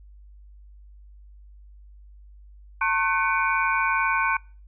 sine tone cluster, 904 / 1082 / 1509 / 2252 / 2414 Hz, A5 / C#6 / F#6 / C#7 / D7, +47 / -42 / +34 / +27 / +47 cents, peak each -27 / -25 / -25 / -29 / -30 dBFS, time 2.81-4.37 s, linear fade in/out 5 ms, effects noise-tail reverb RT60 0.4 s tail -25 dB re dry + added 50 Hz sine -45 dBFS peak until 4.67 s

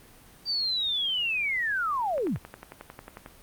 sine linear sweep, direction down, 4699 to 49.03 Hz, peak -25 dBFS, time 0.45-2.39 s, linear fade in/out 50 ms
click train, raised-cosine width 0.5 ms, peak -25 dBFS, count 13, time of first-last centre 2.18-3.261 s, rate 11.1 Hz
effects pink hiss -53 dBFS RMS until 3.42 s + Opus 32 kbps

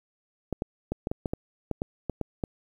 clicks, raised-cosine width 2 ms, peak -15 dBFS, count 12, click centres 0.527 / 0.621 / 0.92 / 1.071 / 1.115 / 1.258 / 1.335 / 1.713 / 1.819 / 2.097 / 2.213 / 2.438 s, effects 9-bit

